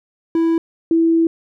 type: tone pair in turn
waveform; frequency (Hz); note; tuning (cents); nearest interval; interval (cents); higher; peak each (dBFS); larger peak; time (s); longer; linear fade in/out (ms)
triangle / sine; 329.6 / 329.6; E4 / E4; 0 / 0; unison; 0; neither; -11; neither; 0.35-0.58 / 0.91-1.27; second; 2
effects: none